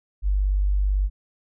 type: tone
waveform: sine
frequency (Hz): 49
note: G1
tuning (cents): 0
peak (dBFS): -18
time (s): 0.22-1.1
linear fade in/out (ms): 50
effects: none